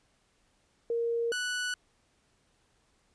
sine / sawtooth tone pair in turn, 466.2 / 1480.1 Hz, A#4 / F#6, 0 / 0 cents, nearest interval octave + minor sixth, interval 2000 cents, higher second, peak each -27 dBFS, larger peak neither, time 0.9-1.32 / 1.32-1.74 s, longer neither, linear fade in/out 2 ms, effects pink hiss -70 dBFS RMS until 3.14 s + resampled to 22050 Hz

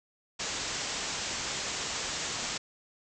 white low-pass noise, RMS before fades -35 dBFS, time 0.39-2.58 s, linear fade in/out 10 ms, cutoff 7700 Hz, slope 96 dB/octave, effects none

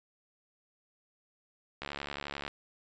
click train, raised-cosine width 0.3 ms, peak -21 dBFS, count 48, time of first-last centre 1.82-2.479 s, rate 71.3 Hz, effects resampled to 16000 Hz

